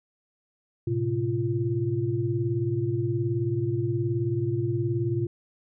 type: tone cluster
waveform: sine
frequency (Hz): 110.5 / 129.3 / 345.1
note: A2 / C3 / F4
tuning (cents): +8 / -20 / -21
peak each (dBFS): -28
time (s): 0.87-5.27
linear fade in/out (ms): 5
effects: none